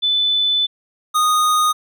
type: tone pair in turn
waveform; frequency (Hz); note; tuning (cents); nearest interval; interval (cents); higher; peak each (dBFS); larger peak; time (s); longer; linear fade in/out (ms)
sine / square; 3502 / 1238.1; A7 / D#6; -9 / -9; octave + tritone; 1800; first; -14; neither; 0.02-0.67 / 1.14-1.73; first; 20
effects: none